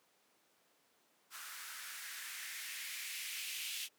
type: noise with band-pass filter sweep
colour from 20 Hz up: violet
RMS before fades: -45 dBFS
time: 1.3-3.89 s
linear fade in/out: 50 ms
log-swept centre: 1300 to 2800 Hz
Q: 2.7
effects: pink hiss -72 dBFS RMS until 3.98 s + high-pass 300 Hz 12 dB/octave